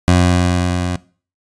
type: tone with level ramp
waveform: 20% pulse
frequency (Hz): 89.2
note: F2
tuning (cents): +37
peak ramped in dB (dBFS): -3 to -13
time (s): 0.08-0.96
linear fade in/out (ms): 0
effects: noise-tail reverb RT60 0.4 s tail -20 dB re dry + resampled to 22050 Hz